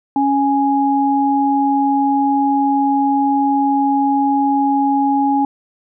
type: tone pair together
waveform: sine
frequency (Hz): 277.2 / 830.6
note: C#4 / G#5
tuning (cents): 0 / 0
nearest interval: octave + perfect fifth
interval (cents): 1900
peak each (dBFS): -15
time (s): 0.16-5.45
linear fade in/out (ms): 2
effects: none